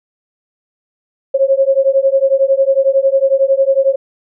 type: beating tone pair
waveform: sine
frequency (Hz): 536 / 547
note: C5 / C#5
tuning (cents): +42 / -23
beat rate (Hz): 11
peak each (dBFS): -12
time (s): 1.34-3.96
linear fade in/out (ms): 10
effects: none